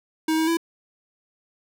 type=tone with pitch steps; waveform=square; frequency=317.1 / 319.8 / 332.5 Hz; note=D#4 / D#4 / E4; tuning=+33 / +48 / +15 cents; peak=-20 dBFS; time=0.28-0.571 s; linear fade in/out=5 ms; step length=97 ms; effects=none